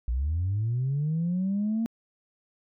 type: linear sweep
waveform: sine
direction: up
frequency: 55.8 to 230.5 Hz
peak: -23 dBFS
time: 0.08-1.86 s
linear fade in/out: 0 ms
effects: tanh soft clip ceiling -21 dBFS